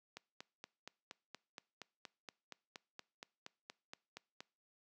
click train, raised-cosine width 0.2 ms, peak -30 dBFS, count 19, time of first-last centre 0.17-4.405 s, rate 4.25 Hz, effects noise-tail reverb RT60 0.4 s tail -24 dB re dry + high-pass 200 Hz 12 dB/octave

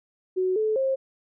sine tone with pitch steps, 371.3 / 433.4 / 533 Hz, F#4 / A4 / C5, +6 / -26 / +32 cents, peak -21 dBFS, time 0.36-0.96 s, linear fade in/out 20 ms, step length 200 ms, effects none

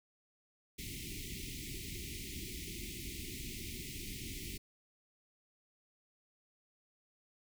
pink band-stop noise, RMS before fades -44 dBFS, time 0.78-4.58 s, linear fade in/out 10 ms, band 400 to 2000 Hz, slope 96 dB/octave, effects none

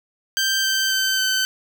15% pulse tone with pitch steps, 1568 / 1556.3 / 1544.6 / 1533.1 Hz, G6 / G6 / G6 / G6, 0 / -13 / -26 / -39 cents, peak -12 dBFS, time 0.37-1.45 s, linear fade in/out 0 ms, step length 270 ms, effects none

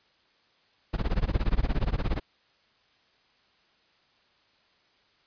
brown noise with tremolo, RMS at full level -23 dBFS, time 0.93-2.2 s, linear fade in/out 10 ms, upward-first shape sine, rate 17 Hz, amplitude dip 95%, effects white hiss -65 dBFS RMS until 5.26 s + resampled to 11025 Hz

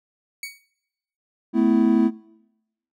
sawtooth tone with exponential decay, 2245 Hz, C#7, 21 cents sharp, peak -24 dBFS, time 0.43-0.66 s, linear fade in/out 2 ms, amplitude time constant 49 ms
triangle chord, A suspended second, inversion none, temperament equal with one note detuned, 220 / 251.8 / 329.6 Hz, A3 / B3 / E4, 0 / +34 / 0 cents, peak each -18 dBFS, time 1.53-2.11 s, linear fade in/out 50 ms
effects noise-tail reverb RT60 0.9 s tail -22 dB re dry

